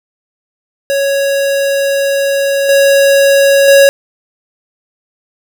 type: tone with level steps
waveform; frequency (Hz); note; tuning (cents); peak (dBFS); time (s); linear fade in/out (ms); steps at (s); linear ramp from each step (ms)
square; 554.4; C#5; 0; -11 / -6 / -3; 0.9-3.89; 0; 2.69 / 3.68; 2
effects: none